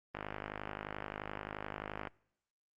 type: click train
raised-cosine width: 0.5 ms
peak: -24 dBFS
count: 100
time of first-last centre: 0.15-2.072 s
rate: 51.5 Hz
effects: noise-tail reverb RT60 0.8 s tail -25 dB re dry + Opus 24 kbps